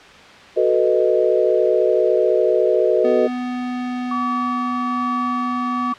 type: chord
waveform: sine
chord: B dominant seventh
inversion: second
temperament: equal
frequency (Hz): 370 / 440 / 493.9 / 622.3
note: F#4 / A4 / B4 / D#5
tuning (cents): 0 / 0 / 0 / 0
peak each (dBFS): -19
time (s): 0.56-3.28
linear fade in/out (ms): 20
type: tone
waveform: square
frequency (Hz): 248.7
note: B3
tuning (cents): +12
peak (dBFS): -23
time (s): 3.04-5.93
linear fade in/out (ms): 10
type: tone with tremolo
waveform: sine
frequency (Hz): 1145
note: D6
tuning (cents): -44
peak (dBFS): -20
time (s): 4.11-5.94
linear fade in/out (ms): 5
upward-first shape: sine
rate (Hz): 1.2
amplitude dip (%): 25
effects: white hiss -41 dBFS RMS until 5.98 s + low-pass 3000 Hz 12 dB/octave